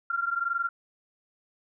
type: tone pair together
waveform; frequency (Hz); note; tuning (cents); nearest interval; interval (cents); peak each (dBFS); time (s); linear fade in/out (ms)
sine; 1375.3 / 1396.9; F6 / F6; -27 / 0; unison; 27; -28 / -30; 0.1-0.69; 5
effects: none